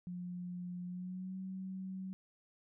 sine tone with pitch glide, 178.2 to 188.8 Hz, F3 to F#3, +35 to +35 cents, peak -40 dBFS, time 0.07-2.13 s, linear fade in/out 0 ms, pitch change +100 cents, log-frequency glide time 0.86-1.37 s, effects none

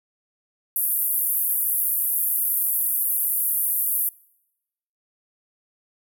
pink band-pass noise, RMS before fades -23 dBFS, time 0.76-4.09 s, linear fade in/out 2 ms, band 11000 to 15000 Hz, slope 48 dB/octave, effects noise-tail reverb RT60 0.9 s tail -25 dB re dry

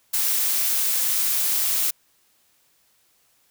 blue noise, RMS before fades -22 dBFS, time 0.13-1.91 s, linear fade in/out 10 ms, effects white hiss -63 dBFS RMS until 3.5 s

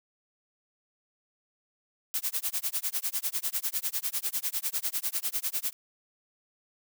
blue noise with tremolo, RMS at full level -28 dBFS, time 2.14-5.73 s, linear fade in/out 0 ms, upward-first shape sine, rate 10 Hz, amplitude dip 100%, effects none

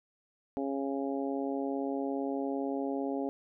harmonic tone, 137.6 Hz, C#3, 12 cents flat, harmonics 2 / 3 / 4 / 5 / 6, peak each -33 / -37 / -39 / -41 / -43 dBFS, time 0.57-3.29 s, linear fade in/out 0 ms, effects none

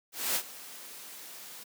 white noise with ADSR envelope, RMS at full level -28 dBFS, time 0.12-1.64 s, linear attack 230 ms, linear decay 72 ms, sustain -18 dB, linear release 13 ms, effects high-pass 200 Hz 12 dB/octave

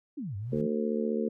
sine exponential two-way sweep, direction down then up, 324.1 to 95.1 to 177.7 Hz, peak -33 dBFS, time 0.17-0.67 s, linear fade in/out 10 ms, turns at 0.36 s
brown noise with exponential growth, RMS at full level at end -46 dBFS, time 0.25-0.61 s, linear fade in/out 1 ms, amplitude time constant 78 ms
harmonic tone, 75.2 Hz, D2, 42 cents sharp, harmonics 3 / 4 / 5 / 6 / 7, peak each -30 / -40 / -34 / -32 / -38 dBFS, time 0.52-1.29 s, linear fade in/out 10 ms
effects none

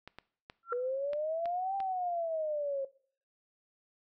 clicks, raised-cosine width 0.3 ms, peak -29 dBFS, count 6, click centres 0.076 / 0.186 / 0.499 / 1.133 / 1.457 / 1.803 s
sine tone with exponential growth, 1363 Hz, F6, 43 cents flat, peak -28 dBFS, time 0.63-0.73 s, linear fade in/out 1 ms, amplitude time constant 20 ms
sine exponential two-way sweep, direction up then down, 480 to 791 to 537 Hz, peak -31 dBFS, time 0.72-2.85 s, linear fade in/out 5 ms, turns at 1.76 s
effects noise-tail reverb RT60 0.5 s tail -20 dB re dry

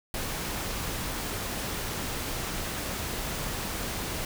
pink noise, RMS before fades -33 dBFS, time 0.14-4.25 s, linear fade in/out 2 ms, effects none

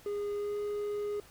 triangle tone with pitch glide, 410 to 413.8 Hz, G#4 to G#4, -22 to -6 cents, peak -30 dBFS, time 0.06-1.2 s, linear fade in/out 2 ms, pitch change +16 cents, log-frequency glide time 0.34-0.59 s, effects pink hiss -57 dBFS RMS until 1.3 s

